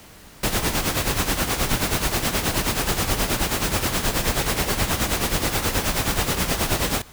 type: noise with tremolo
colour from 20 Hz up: pink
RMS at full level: -20 dBFS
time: 0.43-7.02 s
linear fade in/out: 5 ms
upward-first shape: sine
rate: 9.4 Hz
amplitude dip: 65%
effects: pink hiss -46 dBFS RMS until 7.12 s